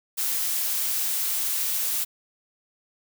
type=noise; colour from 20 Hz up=blue; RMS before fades=-26 dBFS; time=0.17-2.05 s; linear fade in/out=20 ms; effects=none